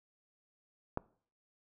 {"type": "click", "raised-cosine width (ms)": 1, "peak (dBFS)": -19, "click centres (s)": 0.974, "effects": ["noise-tail reverb RT60 0.5 s tail -22 dB re dry"]}